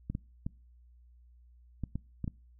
clicks, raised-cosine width 5 ms, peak -22 dBFS, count 7, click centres 0.1 / 0.151 / 0.465 / 1.837 / 1.956 / 2.243 / 2.278 s, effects noise-tail reverb RT60 0.4 s tail -25 dB re dry + added 60 Hz sine -56 dBFS peak until 2.59 s

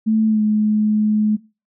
sine tone with pitch glide, 219.2 to 213 Hz, A3 to G#3, -6 to +44 cents, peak -13 dBFS, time 0.06-1.37 s, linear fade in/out 20 ms, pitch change -50 cents, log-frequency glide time 0.27-0.42 s, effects noise-tail reverb RT60 0.3 s tail -21 dB re dry

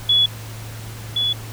sine tone pair in turn, 3395 / 3412 Hz, G#7 / G#7, +37 / +46 cents, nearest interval unison, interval 9 cents, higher second, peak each -12 / -17 dBFS, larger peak first, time 0.09-0.26 / 1.16-1.33 s, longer neither, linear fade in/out 5 ms, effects added 110 Hz sine -32 dBFS peak until 1.52 s + pink hiss -38 dBFS RMS until 1.52 s

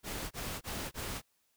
pink noise bursts, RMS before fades -39 dBFS, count 4, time 0.03-1.219 s, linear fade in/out 50 ms, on 280 ms, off 23 ms, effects white hiss -75 dBFS RMS until 1.56 s

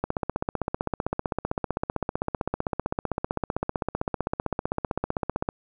click train, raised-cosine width 1 ms, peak -11 dBFS, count 86, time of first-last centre 0.04-5.489 s, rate 15.6 Hz, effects none

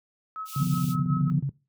sine tone with tremolo, 1287 Hz, E6, 42 cents flat, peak -31 dBFS, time 0.36-1.3 s, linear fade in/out 0 ms, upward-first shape sine, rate 5.4 Hz, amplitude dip 90%
white high-pass noise, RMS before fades -41 dBFS, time 0.45-0.96 s, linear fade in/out 50 ms, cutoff 2500 Hz, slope 48 dB/octave
sine tone bursts, 138.59 Hz, C#3, in tune, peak -24 dBFS, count 9, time 0.56-1.493 s, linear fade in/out 2 ms, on 69 ms, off 39 ms
sine chord, B diminished, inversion first, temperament equal, 146.83 / 174.61 / 246.9 Hz, D3 / F3 / B3, 0 / 0 / 0 cents, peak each -27 / -26 / -32 dBFS, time 0.59-1.41 s, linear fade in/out 20 ms
effects noise-tail reverb RT60 0.3 s tail -21 dB re dry + high-pass 80 Hz 12 dB/octave

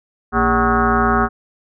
sine tone with frequency modulation, 753 Hz, F#5, 30 cents sharp, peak -12 dBFS, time 0.32-1.29 s, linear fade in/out 50 ms, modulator 174 Hz, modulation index 4.1, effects none

